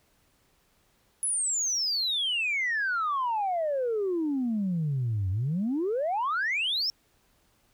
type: exponential two-way sweep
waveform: sine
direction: down then up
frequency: 10548 to 90.4 to 5560 Hz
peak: -24 dBFS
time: 1.23-6.9 s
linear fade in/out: 0 ms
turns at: 5.3 s
effects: tanh soft clip ceiling -22 dBFS + pink hiss -67 dBFS RMS until 7.73 s